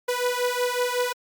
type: beating tone pair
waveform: sawtooth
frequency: 490.3 / 495.7 Hz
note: B4 / B4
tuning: -13 / +6 cents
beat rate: 5.4 Hz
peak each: -22 dBFS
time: 0.08-1.13 s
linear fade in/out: 10 ms
effects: Opus 48 kbps